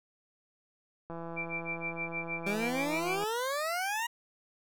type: click train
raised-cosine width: 1 ms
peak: -28 dBFS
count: 358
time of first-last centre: 1.1-3.238 s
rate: 167 Hz
type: tone with tremolo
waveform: sine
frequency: 2349 Hz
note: D7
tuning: in tune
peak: -32 dBFS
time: 1.36-3.24 s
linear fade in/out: 20 ms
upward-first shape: sine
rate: 6.4 Hz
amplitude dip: 100%
type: exponential sweep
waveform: 20% pulse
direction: up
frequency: 194.6 to 960 Hz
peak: -26 dBFS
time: 2.46-4.07 s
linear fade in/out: 10 ms
effects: none